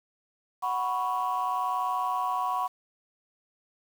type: chord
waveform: sine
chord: F# suspended fourth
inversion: none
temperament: equal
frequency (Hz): 740 / 987.8 / 1108.7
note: F#5 / B5 / C#6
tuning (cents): 0 / 0 / 0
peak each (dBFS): -30 / -29 / -29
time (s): 0.62-2.68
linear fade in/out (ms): 20
effects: tanh soft clip ceiling -20 dBFS + 8-bit